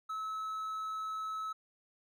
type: tone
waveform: triangle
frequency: 1296 Hz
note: E6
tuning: 30 cents flat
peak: -34 dBFS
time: 0.09-1.53 s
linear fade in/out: 10 ms
effects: none